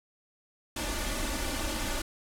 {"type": "noise with comb filter", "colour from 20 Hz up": "pink", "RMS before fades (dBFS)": -32, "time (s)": [0.76, 2.02], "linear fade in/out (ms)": 5, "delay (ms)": 3.4, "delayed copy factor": 0.85, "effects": ["low-pass 12000 Hz 12 dB/octave"]}